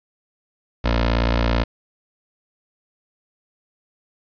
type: tone with notch filter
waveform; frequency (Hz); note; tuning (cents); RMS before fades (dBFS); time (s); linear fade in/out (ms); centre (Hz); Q
15% pulse; 58; A#1; -8; -19; 0.84-1.64; 10; 150; 0.84
effects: resampled to 11025 Hz + 8-bit